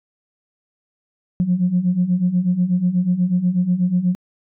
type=beating tone pair; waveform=sine; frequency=174.61 / 182.81 Hz; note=F3 / F#3; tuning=0 / -21 cents; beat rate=8.2 Hz; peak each=-20 / -16 dBFS; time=1.4-4.15 s; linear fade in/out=0 ms; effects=tanh soft clip ceiling -8 dBFS